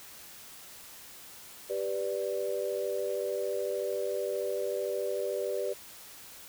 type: chord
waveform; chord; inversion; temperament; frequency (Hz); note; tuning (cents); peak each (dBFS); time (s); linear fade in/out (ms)
sine; G major; none; equal; 392 / 493.9 / 587.3; G4 / B4 / D5; 0 / 0 / 0; -34; 1.69-5.74; 20
effects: white hiss -49 dBFS RMS until 6.48 s